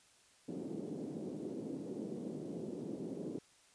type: band-pass noise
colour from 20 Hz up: white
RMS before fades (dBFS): -43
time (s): 0.48-3.39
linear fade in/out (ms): 5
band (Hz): 170 to 390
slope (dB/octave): 24
effects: white hiss -66 dBFS RMS until 3.74 s + resampled to 22050 Hz